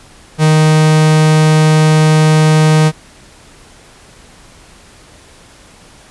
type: tone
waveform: 45% pulse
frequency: 155.56 Hz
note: D#3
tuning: in tune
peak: -6 dBFS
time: 0.38-2.92 s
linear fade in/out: 50 ms
effects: pink hiss -41 dBFS RMS until 6.1 s + resampled to 24000 Hz